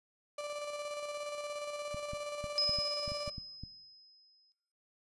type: tone with tremolo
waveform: 35% pulse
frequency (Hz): 587.3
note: D5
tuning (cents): 0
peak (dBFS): -35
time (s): 0.38-3.3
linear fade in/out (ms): 5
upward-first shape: square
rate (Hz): 17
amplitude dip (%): 35
type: clicks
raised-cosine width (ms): 5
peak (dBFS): -31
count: 10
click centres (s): 1.945 / 2.134 / 2.442 / 2.694 / 2.787 / 3.079 / 3.119 / 3.278 / 3.382 / 3.636
type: tone with exponential decay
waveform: sine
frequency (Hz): 5080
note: D#8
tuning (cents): +35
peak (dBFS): -26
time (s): 2.58-4.52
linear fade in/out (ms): 0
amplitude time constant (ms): 420
effects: noise-tail reverb RT60 0.8 s tail -21 dB re dry + resampled to 24000 Hz